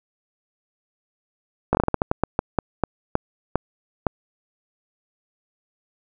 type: slowing click train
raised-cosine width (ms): 1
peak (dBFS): -4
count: 16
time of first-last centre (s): 1.73-4.067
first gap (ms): 18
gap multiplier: 1.27
effects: none